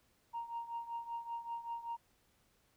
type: tone with tremolo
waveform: sine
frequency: 932.3 Hz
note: A#5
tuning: in tune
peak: -35 dBFS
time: 0.33-1.97 s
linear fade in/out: 20 ms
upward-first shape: triangle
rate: 5.2 Hz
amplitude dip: 85%
effects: tanh soft clip ceiling -34 dBFS + pink hiss -73 dBFS RMS until 2.76 s